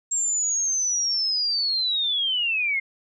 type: linear sweep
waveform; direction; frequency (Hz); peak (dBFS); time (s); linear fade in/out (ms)
sine; down; 7510 to 2100; -21; 0.11-2.8; 10
effects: none